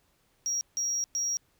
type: tone bursts at uneven times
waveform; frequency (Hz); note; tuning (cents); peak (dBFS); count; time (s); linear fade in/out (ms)
sine; 5660; F8; +22; -25; 3; 0.46-0.61 / 0.77-1.04 / 1.15-1.37; 0
effects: tanh soft clip ceiling -25 dBFS + pink hiss -69 dBFS RMS until 1.59 s